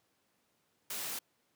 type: noise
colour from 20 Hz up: white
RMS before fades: -39 dBFS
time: 0.9-1.19 s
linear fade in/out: 5 ms
effects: pink hiss -75 dBFS RMS until 1.55 s + high-pass 150 Hz 12 dB/octave